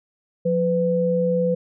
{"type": "tone pair together", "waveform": "sine", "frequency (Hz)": [177.2, 501.2], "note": ["F3", "B4"], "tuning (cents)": [25, 25], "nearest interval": "octave + tritone", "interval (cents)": 1800, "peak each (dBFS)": [-22, -19], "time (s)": [0.45, 1.55], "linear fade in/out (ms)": 10, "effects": []}